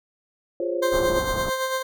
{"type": "chord", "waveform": "sine", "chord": "Db major seventh", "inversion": "first", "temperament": "equal with one note detuned", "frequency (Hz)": [349.2, 408.6, 523.3, 554.4], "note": ["F4", "Ab4", "C5", "Db5"], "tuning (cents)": [0, -28, 0, 0], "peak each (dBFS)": [-27, -33, -28, -29], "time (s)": [0.6, 1.19], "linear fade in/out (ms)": 2}
{"type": "tone with tremolo", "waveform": "20% pulse", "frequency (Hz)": 523.3, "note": "C5", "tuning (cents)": 0, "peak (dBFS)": -17, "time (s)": [0.82, 1.83], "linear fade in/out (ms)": 10, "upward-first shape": "sine", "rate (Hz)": 8.9, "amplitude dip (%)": 45}
{"type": "low-pass noise", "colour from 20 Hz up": "pink", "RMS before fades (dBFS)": -30, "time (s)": [0.92, 1.5], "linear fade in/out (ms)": 10, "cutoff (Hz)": 1300, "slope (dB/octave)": 48}
{"effects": []}